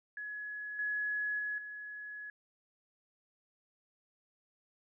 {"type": "tone with level steps", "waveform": "sine", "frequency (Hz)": 1689, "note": "G#6", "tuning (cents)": 29, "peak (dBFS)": [-39, -32, -34, -42], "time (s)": [0.17, 2.3], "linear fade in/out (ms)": 2, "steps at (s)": [0.79, 1.39, 1.58], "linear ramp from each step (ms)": 2, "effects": []}